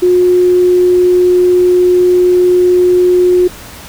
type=tone; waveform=sine; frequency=360 Hz; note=F#4; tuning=47 cents flat; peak=-5 dBFS; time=0.02-3.48 s; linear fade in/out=10 ms; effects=pink hiss -31 dBFS RMS until 3.88 s